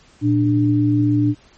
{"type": "tone pair together", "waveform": "sine", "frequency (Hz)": [116.54, 295.5], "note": ["A#2", "D4"], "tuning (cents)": [0, 11], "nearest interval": "octave + major third", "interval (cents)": 1611, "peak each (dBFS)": [-17, -15], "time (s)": [0.21, 1.35], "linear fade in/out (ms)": 50, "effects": ["pink hiss -51 dBFS RMS until 1.57 s", "MP3 32 kbps"]}